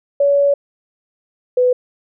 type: tone pair in turn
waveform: sine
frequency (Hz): 566 / 499.2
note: C#5 / B4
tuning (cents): +36 / +19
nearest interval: major second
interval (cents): 217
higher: first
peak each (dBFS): -10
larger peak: neither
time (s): 0.2-0.54 / 1.57-1.73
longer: first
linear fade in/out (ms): 5
effects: none